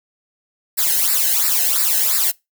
blue noise with flanger, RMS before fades -17 dBFS, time 0.77-2.32 s, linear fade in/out 20 ms, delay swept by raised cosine 0.31 to 0.88 ms, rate 2.9 Hz, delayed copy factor -1, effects noise-tail reverb RT60 0.2 s tail -23 dB re dry

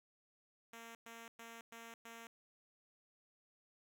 5% pulse tone bursts, 230 Hz, A#3, 23 cents flat, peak -40 dBFS, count 5, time 0.73-2.27 s, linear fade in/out 2 ms, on 220 ms, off 110 ms, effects none

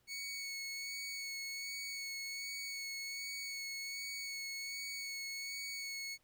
20% pulse tone with vibrato, 2217 Hz, C#7, in tune, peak -36 dBFS, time 0.07-6.18 s, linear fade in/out 50 ms, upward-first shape sine, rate 1.3 Hz, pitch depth 17 cents each way, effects pink hiss -75 dBFS RMS until 6.23 s

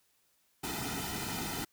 pink noise with comb filter, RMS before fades -37 dBFS, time 0.63-1.65 s, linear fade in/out 10 ms, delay 1.8 ms, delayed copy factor -0.95, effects white hiss -72 dBFS RMS until 1.72 s

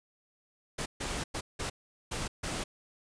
pink noise bursts at uneven times, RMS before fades -35 dBFS, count 6, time 0.78-0.86 / 1-1.24 / 1.34-1.41 / 1.59-1.7 / 2.11-2.28 / 2.43-2.64 s, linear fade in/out 10 ms, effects resampled to 22050 Hz

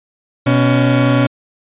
30% pulse tone pair together, 125.01 / 280.8 Hz, B2 / C#4, +21 / +22 cents, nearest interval octave + major second, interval 1401 cents, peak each -10 / -11 dBFS, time 0.46-1.27 s, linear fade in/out 10 ms, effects resampled to 8000 Hz

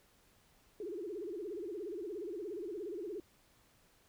sine tone with vibrato, 379.4 Hz, F#4, 43 cents sharp, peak -39 dBFS, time 0.8-3.2 s, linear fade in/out 2 ms, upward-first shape sine, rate 17 Hz, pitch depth 240 cents each way, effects pink hiss -68 dBFS RMS until 4.08 s

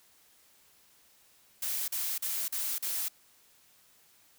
blue noise bursts, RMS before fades -33 dBFS, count 5, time 1.62-3.084 s, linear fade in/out 5 ms, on 260 ms, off 41 ms, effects white hiss -63 dBFS RMS until 4.38 s

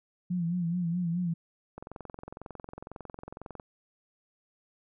sine tone with vibrato, 173.3 Hz, F3, 13 cents flat, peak -27 dBFS, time 0.3-1.34 s, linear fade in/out 10 ms, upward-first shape sine, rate 4.7 Hz, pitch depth 74 cents each way
click train, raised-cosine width 1 ms, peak -27 dBFS, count 41, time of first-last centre 1.78-3.598 s, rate 22 Hz
effects none

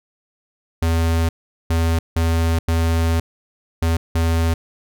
square tone bursts at uneven times, 82.5 Hz, E2, 2 cents sharp, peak -16 dBFS, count 6, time 0.82-1.29 / 1.7-1.99 / 2.16-2.59 / 2.68-3.2 / 3.82-3.97 / 4.15-4.54 s, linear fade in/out 5 ms, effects none

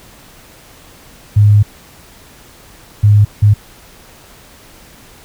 sine tone bursts at uneven times, 103.83 Hz, G#2, in tune, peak -4 dBFS, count 3, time 1.36-1.63 / 3.03-3.25 / 3.42-3.54 s, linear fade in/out 10 ms, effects pink hiss -41 dBFS RMS until 5.24 s

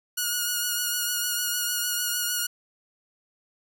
5% pulse tone with vibrato, 1446 Hz, F#6, 40 cents flat, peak -14 dBFS, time 0.17-2.47 s, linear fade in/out 10 ms, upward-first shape triangle, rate 6.6 Hz, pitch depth 27 cents each way, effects none

